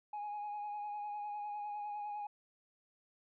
sine tone with vibrato, 830.6 Hz, G#5, in tune, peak -37 dBFS, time 0.13-2.27 s, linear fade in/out 5 ms, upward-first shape sine, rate 9.9 Hz, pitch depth 25 cents each way, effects tanh soft clip ceiling -37 dBFS

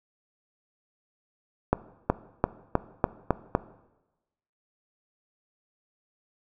accelerating click train, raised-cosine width 1 ms, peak -6 dBFS, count 7, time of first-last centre 1.73-3.551 s, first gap 370 ms, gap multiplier 0.92, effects noise-tail reverb RT60 1.0 s tail -17 dB re dry

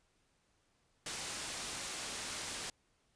white low-pass noise, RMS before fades -42 dBFS, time 1.06-2.7 s, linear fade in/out 2 ms, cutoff 9100 Hz, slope 12 dB/octave, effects pink hiss -75 dBFS RMS until 3.15 s + resampled to 22050 Hz

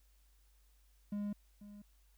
triangle tone with echo, 205.3 Hz, G#3, 20 cents flat, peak -34 dBFS, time 1.12-1.33 s, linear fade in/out 5 ms, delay 490 ms, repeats 1, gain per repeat -14 dB, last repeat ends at 1.82 s, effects added 50 Hz sine -65 dBFS peak until 2.17 s + white hiss -75 dBFS RMS until 2.17 s

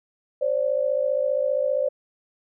sine tone pair together, 527 / 582.1 Hz, C5 / D5, +12 / -15 cents, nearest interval major second, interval 173 cents, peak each -23 dBFS, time 0.41-1.89 s, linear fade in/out 10 ms, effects none

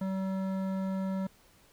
sine tone with hard clipping, 190.9 Hz, G3, 46 cents flat, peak -32 dBFS, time 0.01-1.27 s, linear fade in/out 5 ms, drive 13 dB, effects pink hiss -62 dBFS RMS until 1.72 s

